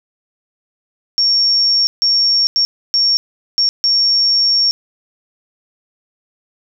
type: tone bursts at uneven times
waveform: sine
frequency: 5510 Hz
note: F8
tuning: 24 cents flat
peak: -10 dBFS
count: 6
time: 1.18-1.87 / 2.02-2.47 / 2.56-2.65 / 2.94-3.17 / 3.58-3.69 / 3.84-4.71 s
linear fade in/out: 0 ms
effects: none